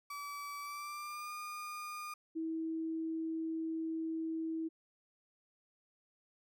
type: tone with pitch glide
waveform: 35% pulse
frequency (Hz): 1150 to 1215.6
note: D6 to D#6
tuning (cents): -37 to -41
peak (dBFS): -40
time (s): 0.1-2.14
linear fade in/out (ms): 5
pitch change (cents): +96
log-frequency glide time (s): 0.6-1.33
type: tone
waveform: sine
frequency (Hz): 323.2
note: E4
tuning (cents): -34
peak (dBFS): -35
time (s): 2.35-4.69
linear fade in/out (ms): 20
effects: none